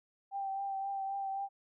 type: tone with vibrato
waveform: sine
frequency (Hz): 784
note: G5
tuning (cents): 0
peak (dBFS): -34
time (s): 0.31-1.49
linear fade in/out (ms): 50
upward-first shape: triangle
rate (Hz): 3.8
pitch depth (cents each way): 26
effects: none